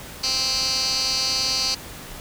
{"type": "tone with band-pass filter", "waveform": "15% pulse", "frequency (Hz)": 261.6, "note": "C4", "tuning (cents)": 0, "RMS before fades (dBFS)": -23, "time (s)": [0.23, 1.75], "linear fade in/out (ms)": 10, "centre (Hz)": 4900, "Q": 6.9, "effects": ["pink hiss -38 dBFS RMS until 2.2 s"]}